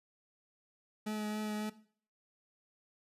40% pulse tone with vibrato, 212.7 Hz, G#3, 42 cents sharp, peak -34 dBFS, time 1.06-1.7 s, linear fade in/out 10 ms, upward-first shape triangle, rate 3.6 Hz, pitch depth 15 cents each way, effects noise-tail reverb RT60 0.5 s tail -17 dB re dry + resampled to 32000 Hz

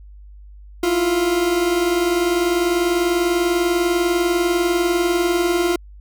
40% pulse tone pair together, 330 / 350.1 Hz, E4 / F4, +2 / +4 cents, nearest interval minor second, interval 102 cents, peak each -23 / -16 dBFS, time 0.83-5.76 s, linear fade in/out 5 ms, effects added 50 Hz sine -38 dBFS peak until 6 s

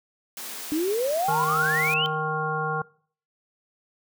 white high-pass noise, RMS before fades -36 dBFS, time 0.37-1.94 s, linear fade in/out 2 ms, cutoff 190 Hz, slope 96 dB/octave
sine exponential sweep, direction up, 293.7 to 3136 Hz, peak -22 dBFS, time 0.72-2.06 s, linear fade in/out 0 ms
harmonic tone, 155.56 Hz, D#3, in tune, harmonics 1 / 3 / 5 / 7 / 9, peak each -31 / -31 / -31 / -31 / -31 dBFS, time 1.28-2.82 s, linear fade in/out 5 ms
effects noise-tail reverb RT60 0.5 s tail -22 dB re dry

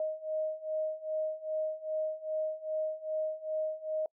sine beating tone pair, 623 / 625.5 Hz, D#5 / D#5, +2 / +9 cents, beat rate 2.5 Hz, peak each -36 / -34 dBFS, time 0-4.06 s, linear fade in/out 2 ms, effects noise-tail reverb RT60 0.1 s tail -26 dB re dry

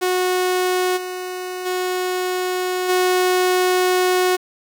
sawtooth tone with level steps, 365.9 Hz, F#4, 19 cents flat, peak -13 / -22 / -16 / -11 dBFS, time 0.01-4.37 s, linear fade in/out 20 ms, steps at 0.96 / 1.65 / 2.88 s, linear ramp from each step 20 ms, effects 7-bit

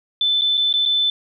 sine tone with dropouts, 3520 Hz, A7, in tune, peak -15 dBFS, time 0.21-1.1 s, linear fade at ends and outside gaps 2 ms, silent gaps 0.412-0.418 / 0.572-0.576 / 0.728-0.738 / 0.854-0.859 s, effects none

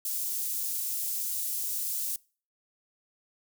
white high-pass noise, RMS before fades -32 dBFS, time 0.05-2.16 s, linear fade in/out 2 ms, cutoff 7600 Hz, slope 12 dB/octave, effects noise-tail reverb RT60 0.4 s tail -24 dB re dry

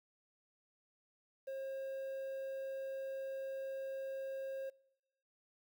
triangle tone with quantisation, 537 Hz, C5, 45 cents sharp, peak -38 dBFS, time 1.47-4.7 s, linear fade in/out 10 ms, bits 11, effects noise-tail reverb RT60 0.9 s tail -25 dB re dry

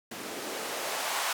blue noise with band-pass filter sweep, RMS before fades -34 dBFS, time 0.11-1.33 s, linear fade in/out 5 ms, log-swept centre 240 to 980 Hz, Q 1.4, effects none

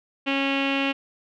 sawtooth tone with low-pass filter, 274.5 Hz, C#4, 17 cents flat, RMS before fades -24 dBFS, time 0.26-0.93 s, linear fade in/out 20 ms, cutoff 2800 Hz, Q 6.3, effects none

